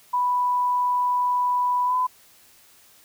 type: tone with pitch glide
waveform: sine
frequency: 987.8 to 1007.4 Hz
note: B5 to B5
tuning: 0 to +34 cents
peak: -19 dBFS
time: 0.13-2.07 s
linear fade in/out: 10 ms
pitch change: +34 cents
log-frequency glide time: 1.85-1.95 s
effects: white hiss -54 dBFS RMS until 3.04 s